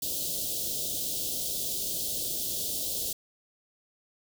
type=band-stop noise; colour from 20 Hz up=white; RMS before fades=-32 dBFS; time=0.02-3.13 s; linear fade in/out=5 ms; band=650 to 3200 Hz; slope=48 dB/octave; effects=none